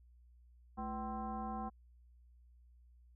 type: tone with frequency modulation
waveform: sine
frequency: 493.9 Hz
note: B4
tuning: in tune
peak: -38 dBFS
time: 0.77-1.7 s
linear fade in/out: 20 ms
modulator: 277 Hz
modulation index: 2.1
effects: added 60 Hz sine -60 dBFS peak until 3.15 s